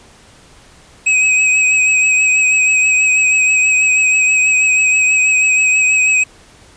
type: tone with vibrato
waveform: square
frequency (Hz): 2538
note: D#7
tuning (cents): +34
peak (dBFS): -10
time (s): 1.06-6.24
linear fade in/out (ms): 10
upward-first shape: triangle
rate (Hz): 6.2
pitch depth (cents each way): 30
effects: pink hiss -44 dBFS RMS until 6.76 s + resampled to 22050 Hz

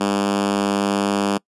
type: tone with high-pass filter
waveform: 5% pulse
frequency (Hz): 100.2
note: G2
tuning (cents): +38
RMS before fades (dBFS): -20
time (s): 0-1.38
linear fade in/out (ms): 10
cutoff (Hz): 220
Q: 3.2
effects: noise-tail reverb RT60 0.1 s tail -25 dB re dry + resampled to 24000 Hz

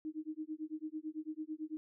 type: tone with tremolo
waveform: sine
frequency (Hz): 311.1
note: D#4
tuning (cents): 0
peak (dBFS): -36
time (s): 0.05-1.77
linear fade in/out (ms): 0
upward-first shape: sine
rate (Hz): 9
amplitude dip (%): 100
effects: none

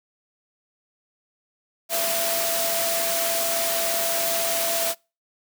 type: tone in noise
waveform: sine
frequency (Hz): 671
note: E5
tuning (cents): +31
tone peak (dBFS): -27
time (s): 1.89-4.95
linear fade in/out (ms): 50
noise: white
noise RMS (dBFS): -25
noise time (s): 1.89-4.95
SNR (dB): -5
effects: noise-tail reverb RT60 0.3 s tail -26 dB re dry + high-pass 200 Hz 12 dB/octave

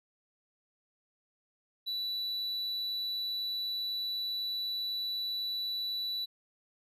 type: tone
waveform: triangle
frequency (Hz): 3954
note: B7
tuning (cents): +1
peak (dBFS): -31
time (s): 1.86-6.26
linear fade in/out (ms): 20
effects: resampled to 32000 Hz

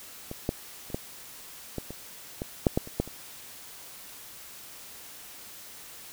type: clicks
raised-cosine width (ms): 2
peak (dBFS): -22 / -12 / -30 / -16 / -18 / -24 / -18 / -6 / -10 / -28 / -11 / -28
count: 12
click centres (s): 0.314 / 0.491 / 0.902 / 0.945 / 1.783 / 1.906 / 2.419 / 2.668 / 2.775 / 2.874 / 3 / 3.076
effects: white hiss -46 dBFS RMS until 6.12 s

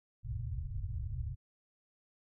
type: low-pass noise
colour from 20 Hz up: white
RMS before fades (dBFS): -38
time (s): 0.23-1.36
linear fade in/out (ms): 50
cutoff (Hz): 130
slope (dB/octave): 96
effects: none

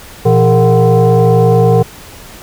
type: tone with frequency modulation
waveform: sine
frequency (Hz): 170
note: F3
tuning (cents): -46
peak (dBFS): -5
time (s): 0.25-1.83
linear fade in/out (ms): 10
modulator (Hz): 289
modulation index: 1.7
effects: pink hiss -34 dBFS RMS until 2.42 s

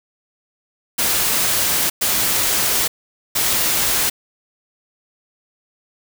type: noise bursts at uneven times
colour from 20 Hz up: white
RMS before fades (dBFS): -18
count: 3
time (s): 0.98-1.9 / 2.01-2.88 / 3.35-4.1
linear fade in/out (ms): 10
effects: none

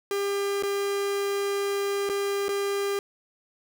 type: tone with dropouts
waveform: 45% pulse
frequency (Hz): 400.2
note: G4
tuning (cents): +36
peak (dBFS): -25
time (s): 0.11-2.99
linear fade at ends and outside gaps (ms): 1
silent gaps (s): 0.625-0.634 / 2.091-2.097 / 2.483-2.49
effects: none

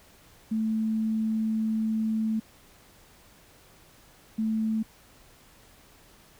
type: tone bursts at uneven times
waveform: sine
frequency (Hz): 220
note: A3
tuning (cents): 0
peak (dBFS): -24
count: 2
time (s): 0.51-2.4 / 4.38-4.83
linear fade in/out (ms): 10
effects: pink hiss -56 dBFS RMS until 6.39 s

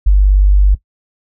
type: tone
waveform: sine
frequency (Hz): 49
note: G1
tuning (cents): 0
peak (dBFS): -5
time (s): 0.06-0.75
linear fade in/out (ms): 10
effects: noise-tail reverb RT60 0.1 s tail -17 dB re dry

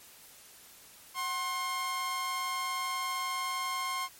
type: tone pair together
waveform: sawtooth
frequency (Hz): 747.7 / 1065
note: F#5 / C6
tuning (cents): +18 / +30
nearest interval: tritone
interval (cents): 612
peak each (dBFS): -39 / -28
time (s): 1.14-4.09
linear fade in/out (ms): 50
effects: white hiss -54 dBFS RMS until 4.19 s + MP3 64 kbps

